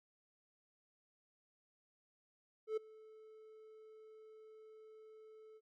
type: tone with ADSR envelope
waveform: triangle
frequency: 436.3 Hz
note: A4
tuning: 15 cents flat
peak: -31 dBFS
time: 2.67-5.61 s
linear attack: 100 ms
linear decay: 9 ms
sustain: -23 dB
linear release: 47 ms
effects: none